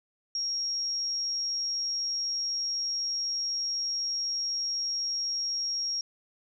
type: tone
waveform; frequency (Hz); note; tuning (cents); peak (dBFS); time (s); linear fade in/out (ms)
sine; 5588; F8; 0; -28; 0.35-6.01; 2
effects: none